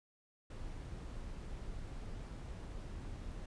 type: noise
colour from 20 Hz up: brown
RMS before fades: -45 dBFS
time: 0.5-3.46 s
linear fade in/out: 5 ms
effects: resampled to 22050 Hz